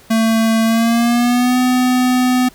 square tone with pitch glide, 224.3 to 251.8 Hz, A3 to B3, +34 to +34 cents, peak -12 dBFS, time 0.1-2.49 s, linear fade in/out 10 ms, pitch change +200 cents, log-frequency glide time 0.66-1.58 s, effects pink hiss -45 dBFS RMS until 2.54 s

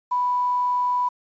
sine tone with quantisation, 987.8 Hz, B5, in tune, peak -19 dBFS, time 0.11-1.09 s, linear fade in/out 10 ms, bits 8, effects resampled to 16000 Hz

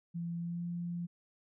sine tone with pitch glide, 170 to 172.97 Hz, F3 to F3, -46 to -16 cents, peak -35 dBFS, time 0.14-1.07 s, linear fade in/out 20 ms, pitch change +30 cents, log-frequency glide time 0.38-0.64 s, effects none

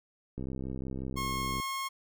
click train, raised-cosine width 3 ms, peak -25 dBFS, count 81, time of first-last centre 0.38-1.6 s, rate 65.6 Hz
sawtooth tone, 1080 Hz, C#6, 45 cents flat, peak -29 dBFS, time 1.16-1.89 s, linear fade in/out 20 ms
effects none

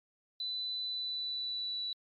sine tone with pitch glide, 3996 to 3946 Hz, B7 to B7, +20 to -2 cents, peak -34 dBFS, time 0.4-1.93 s, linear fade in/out 2 ms, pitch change -22 cents, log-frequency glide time 0.83-1.82 s, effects MP3 32 kbps

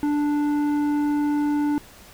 sine tone with tanh clipping, 293.7 Hz, D4, in tune, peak -21 dBFS, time 0.03-1.78 s, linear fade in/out 0 ms, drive 10 dB, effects pink hiss -47 dBFS RMS until 2.13 s

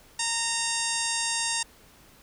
harmonic tone with a mistuned harmonic, 922 Hz, A#5, 19 cents flat, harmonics 1 / 2 / 3 / 4 / 5 / 6 / 7 / 8 / 9 / 10, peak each -35 / -35 / -35 / -35 / -35 / -35 / -35 / -35 / -35 / -35 dBFS, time 0.19-1.63 s, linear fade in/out 5 ms, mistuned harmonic 5, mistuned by +48 cents, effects pink hiss -55 dBFS RMS until 2.22 s

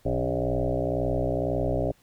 sine tone with frequency modulation, 341.9 Hz, F4, 37 cents flat, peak -23 dBFS, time 0.05-1.92 s, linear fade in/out 10 ms, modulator 62 Hz, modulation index 5.1, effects pink hiss -62 dBFS RMS until 2.02 s

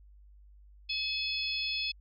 harmonic tone with a mistuned harmonic, 854 Hz, G#5, 48 cents sharp, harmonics 3 / 4 / 5 / 6, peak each -35 / -36 / -37 / -38 dBFS, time 0.89-1.92 s, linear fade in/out 10 ms, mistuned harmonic 5, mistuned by +18 cents, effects added 50 Hz sine -53 dBFS peak until 2 s

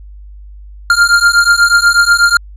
square beating tone pair, 1396.9 / 1405.1 Hz, F6 / F6, 0 / +10 cents, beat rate 8.2 Hz, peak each -10 dBFS, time 0.9-2.37 s, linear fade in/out 2 ms, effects added 50 Hz sine -30 dBFS peak until 2.56 s + low-pass 9000 Hz 12 dB/octave

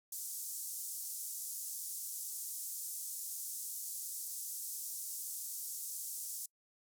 white band-pass noise, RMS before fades -43 dBFS, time 0.12-6.46 s, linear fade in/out 5 ms, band 6200 to 14000 Hz, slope 24 dB/octave, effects noise-tail reverb RT60 0.1 s tail -26 dB re dry

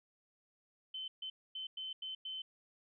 sine tone bursts at uneven times, 3066 Hz, G7, 39 cents flat, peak -40 dBFS, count 6, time 0.94-1.08 / 1.22-1.3 / 1.55-1.67 / 1.77-1.93 / 2.02-2.15 / 2.25-2.42 s, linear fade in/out 5 ms, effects none

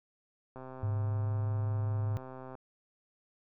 click train, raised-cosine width 1 ms, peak -32 dBFS, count 260, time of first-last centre 0.56-2.552 s, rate 130 Hz
sine tone with pitch glide, 103.83 to 105.04 Hz, G#2 to G#2, 0 to +20 cents, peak -29 dBFS, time 0.83-2.17 s, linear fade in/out 0 ms, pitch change +20 cents, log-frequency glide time 0.98-1.52 s
effects none

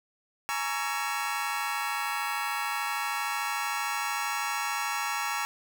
25% pulse chord, A# half-diminished seventh, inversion third, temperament just, 839.1 / 932.3 / 1118.8 / 1342.6 Hz, G#5 / A#5 / C#6 / E6, +18 / 0 / +16 / +31 cents, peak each -31 dBFS, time 0.49-5.45 s, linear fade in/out 0 ms, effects none

